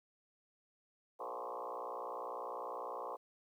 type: tone with frequency modulation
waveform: sine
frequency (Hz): 781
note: G5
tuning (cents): -7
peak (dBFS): -40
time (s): 1.19-3.17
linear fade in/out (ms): 20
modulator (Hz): 60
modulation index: 5.9
effects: 12-bit